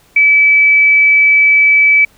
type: tone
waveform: sine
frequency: 2300 Hz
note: D7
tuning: 37 cents flat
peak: -5 dBFS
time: 0.16-2.05 s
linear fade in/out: 5 ms
effects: pink hiss -49 dBFS RMS until 2.17 s